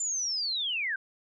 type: linear sweep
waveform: sine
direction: down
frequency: 7230 to 1508 Hz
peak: -28 dBFS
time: 0-0.96 s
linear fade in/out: 5 ms
effects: none